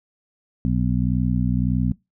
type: harmonic tone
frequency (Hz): 61.74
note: B1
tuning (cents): 0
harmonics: 1 / 2 / 3 / 4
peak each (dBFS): -25 / -23 / -22 / -25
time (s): 0.65-1.92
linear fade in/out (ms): 0
effects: noise-tail reverb RT60 0.2 s tail -22 dB re dry